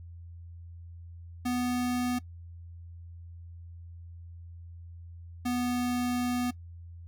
square tone pair in turn, 246.9 / 245.9 Hz, B3 / B3, 0 / -7 cents, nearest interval unison, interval 7 cents, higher first, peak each -28 dBFS, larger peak neither, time 1.45-2.19 / 5.45-6.51 s, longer second, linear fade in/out 10 ms, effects noise-tail reverb RT60 0.1 s tail -19 dB re dry + added 85 Hz sine -43 dBFS peak until 7.07 s

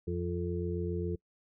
harmonic tone, 87.31 Hz, F2, in tune, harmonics 1 / 2 / 4 / 5, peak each -35 / -37 / -37 / -38 dBFS, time 0.07-1.16 s, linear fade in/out 10 ms, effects noise-tail reverb RT60 0.1 s tail -25 dB re dry

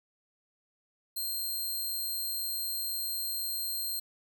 5% pulse tone, 4186 Hz, C8, in tune, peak -25 dBFS, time 1.16-4 s, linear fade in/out 10 ms, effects none

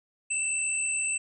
sine tone pair together, 2656 / 8063 Hz, E7 / B8, +12 / +35 cents, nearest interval octave + perfect fifth, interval 1923 cents, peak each -30 / -28 dBFS, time 0.3-1.18 s, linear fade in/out 10 ms, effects none

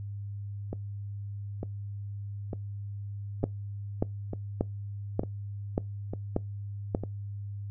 two click trains, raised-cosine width 2 ms, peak -20 / -12 dBFS, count 8 / 7, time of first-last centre 0.73-7.036 / 3.44-6.949 s, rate 1.11 / 1.71 Hz, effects noise-tail reverb RT60 0.2 s tail -23 dB re dry + added 101 Hz sine -35 dBFS peak until 7.7 s

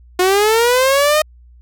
sawtooth linear sweep, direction up, 358 to 622.3 Hz, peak -7 dBFS, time 0.19-1.22 s, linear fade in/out 5 ms, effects added 60 Hz sine -41 dBFS peak until 1.61 s

